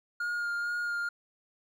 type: tone with vibrato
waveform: triangle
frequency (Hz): 1418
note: F6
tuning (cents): +26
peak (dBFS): -28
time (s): 0.2-1.09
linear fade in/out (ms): 5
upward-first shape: sine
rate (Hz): 2.2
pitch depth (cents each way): 16
effects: none